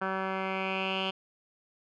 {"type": "tone with low-pass filter sweep", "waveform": "10% pulse", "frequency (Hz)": 190.5, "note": "G3", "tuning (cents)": -49, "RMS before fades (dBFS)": -32, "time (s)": [0.01, 1.11], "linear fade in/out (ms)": 10, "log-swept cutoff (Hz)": [1600, 3100], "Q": 5.2, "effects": []}